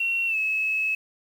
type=tone with pitch glide; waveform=sine; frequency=2729 to 2586 Hz; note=F7 to E7; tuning=-41 to -34 cents; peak=-22 dBFS; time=0-0.95 s; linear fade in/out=5 ms; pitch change=-93 cents; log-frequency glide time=0.27-0.37 s; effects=8-bit